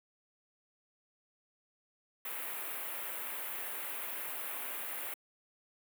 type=band-stop noise; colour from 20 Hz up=white; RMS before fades=-40 dBFS; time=2.25-5.14 s; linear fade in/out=2 ms; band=2800 to 11000 Hz; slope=24 dB/octave; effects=high-pass 400 Hz 12 dB/octave